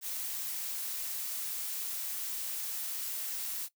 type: noise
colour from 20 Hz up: blue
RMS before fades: -37 dBFS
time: 0.01-3.69 s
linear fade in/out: 50 ms
effects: noise-tail reverb RT60 0.1 s tail -18 dB re dry